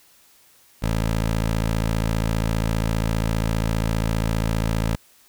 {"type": "tone", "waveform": "15% pulse", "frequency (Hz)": 55, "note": "A1", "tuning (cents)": 0, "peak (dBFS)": -14, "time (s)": [0.82, 4.96], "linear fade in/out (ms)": 10, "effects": ["white hiss -55 dBFS RMS until 5.28 s"]}